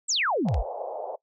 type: exponential sweep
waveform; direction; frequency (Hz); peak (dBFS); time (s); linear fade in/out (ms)
sine; down; 8372 to 38.89; -22; 0.08-0.63; 20
type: band-pass noise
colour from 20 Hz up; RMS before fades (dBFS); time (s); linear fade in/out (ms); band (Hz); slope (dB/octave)
pink; -34; 0.45-1.16; 10; 490 to 800; 48
type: clicks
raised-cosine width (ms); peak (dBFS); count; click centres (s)
0.2; -22; 2; 0.486 / 0.543
effects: noise-tail reverb RT60 0.1 s tail -21 dB re dry